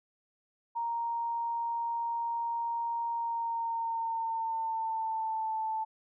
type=tone with pitch glide; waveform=sine; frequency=932.3 to 880 Hz; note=A#5 to A5; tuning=0 to 0 cents; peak=-30 dBFS; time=0.75-5.85 s; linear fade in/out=20 ms; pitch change=-100 cents; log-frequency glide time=3.13-5.53 s; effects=none